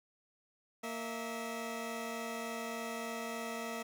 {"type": "tone pair together", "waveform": "15% pulse", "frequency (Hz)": [230.8, 649], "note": ["A#3", "E5"], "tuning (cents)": [-17, -27], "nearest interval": "octave + tritone", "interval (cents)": 1790, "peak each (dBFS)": [-34, -36], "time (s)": [0.83, 3.83], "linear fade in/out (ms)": 10, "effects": []}